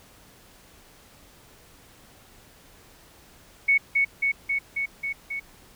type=tone with echo; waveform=sine; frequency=2217 Hz; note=C#7; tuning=in tune; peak=-16 dBFS; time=3.68-3.78 s; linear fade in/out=10 ms; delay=270 ms; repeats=6; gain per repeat=-2 dB; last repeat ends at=5.4 s; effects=pink hiss -53 dBFS RMS until 5.75 s